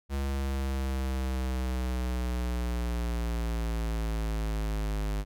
square linear sweep, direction down, 69.2 to 51 Hz, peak -29 dBFS, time 0.09-5.25 s, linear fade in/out 50 ms, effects none

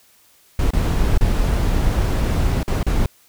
brown noise with dropouts, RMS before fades -17 dBFS, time 0.59-3.06 s, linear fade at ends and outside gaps 2 ms, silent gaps 0.707-0.734 / 1.177-1.209 / 2.631-2.678 / 2.83-2.866 s, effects white hiss -54 dBFS RMS until 3.28 s

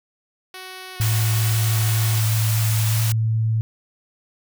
5% pulse tone with vibrato, 370 Hz, F#4, in tune, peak -23 dBFS, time 0.54-2.2 s, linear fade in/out 2 ms, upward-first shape square, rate 1.2 Hz, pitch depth 13 cents each way
sine tone with pitch glide, 110 to 111.41 Hz, A2 to A2, 0 to +22 cents, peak -17 dBFS, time 1-3.61 s, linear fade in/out 0 ms, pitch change +22 cents, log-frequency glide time 2.85-2.99 s
white band-stop noise, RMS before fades -27 dBFS, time 1.01-3.12 s, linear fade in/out 0 ms, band 100 to 570 Hz, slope 96 dB/octave
effects none

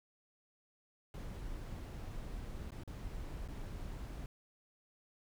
brown noise with dropouts, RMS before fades -44 dBFS, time 1.14-4.26 s, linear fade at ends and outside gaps 1 ms, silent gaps 2.706-2.719 / 2.835-2.876 / 3.478-3.485 s, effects none

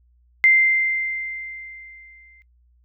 sine tone with exponential decay, 2087 Hz, C7, 5 cents flat, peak -10 dBFS, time 0.44-2.42 s, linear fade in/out 0 ms, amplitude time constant 430 ms, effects noise-tail reverb RT60 0.1 s tail -21 dB re dry + added 60 Hz sine -55 dBFS peak until 2.84 s

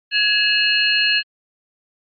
sine tone cluster, 1674 / 2609 / 2863 / 4231 Hz, G#6 / E7 / F7 / C8, +13 / -18 / +42 / +19 cents, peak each -20 dBFS, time 0.11-1.23 s, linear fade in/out 50 ms, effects Opus 48 kbps

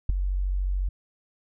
sine tone with ADSR envelope, 46.82 Hz, F#1, 21 cents sharp, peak -13 dBFS, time 0.09-0.89 s, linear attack 6 ms, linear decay 7 ms, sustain -10 dB, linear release 7 ms, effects none

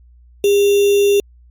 sine tone with sample-and-hold, 403.7 Hz, G#4, 49 cents flat, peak -9 dBFS, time 0.44-1.2 s, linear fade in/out 2 ms, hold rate 3150 Hz, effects added 60 Hz sine -43 dBFS peak until 1.5 s + MP3 64 kbps

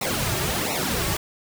pink noise with flanger, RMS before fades -25 dBFS, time 0.01-1.17 s, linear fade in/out 5 ms, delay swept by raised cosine 0.62 to 4.12 ms, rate 1.4 Hz, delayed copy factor -1, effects none

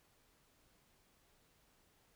silence, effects pink hiss -72 dBFS RMS until 2.15 s

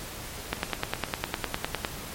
two click trains, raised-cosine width 0.3 ms, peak -24 / -9 dBFS, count 5 / 14, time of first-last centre 0.57-1.086 / 0.53-1.848 s, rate 7.75 / 9.86 Hz, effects pink hiss -39 dBFS RMS until 2.14 s + MP3 64 kbps

